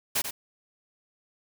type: noise with echo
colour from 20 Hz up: white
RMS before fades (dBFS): -26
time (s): 0.15-0.22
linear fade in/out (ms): 10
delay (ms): 90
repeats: 1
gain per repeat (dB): -8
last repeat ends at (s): 0.31
effects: none